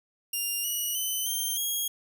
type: tone with pitch steps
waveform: 5% pulse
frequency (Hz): 2800 / 2914 / 3032 / 3156 / 3284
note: F7 / F#7 / F#7 / G7 / G#7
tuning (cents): +4 / -27 / +42 / +11 / -20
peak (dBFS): -20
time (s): 0.33-1.88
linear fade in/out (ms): 5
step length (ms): 310
effects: none